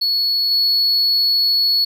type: tone with level steps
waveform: triangle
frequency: 4387 Hz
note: C#8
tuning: 19 cents flat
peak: -14 / -12 dBFS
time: 0.01-1.85 s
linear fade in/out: 10 ms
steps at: 0.51 s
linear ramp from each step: 5 ms
effects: none